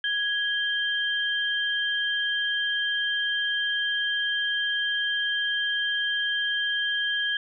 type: tone pair together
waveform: sine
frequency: 1661.2 / 3158 Hz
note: G#6 / G7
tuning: 0 / +12 cents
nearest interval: major seventh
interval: 1112 cents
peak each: -26 / -27 dBFS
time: 0.04-7.37 s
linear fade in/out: 2 ms
effects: none